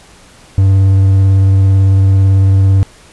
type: tone with vibrato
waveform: triangle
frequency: 96.7 Hz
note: G2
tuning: 23 cents flat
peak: -3 dBFS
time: 0.58-2.83 s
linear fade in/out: 0 ms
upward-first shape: sine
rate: 18 Hz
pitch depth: 15 cents each way
effects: pink hiss -41 dBFS RMS until 3.12 s + resampled to 24000 Hz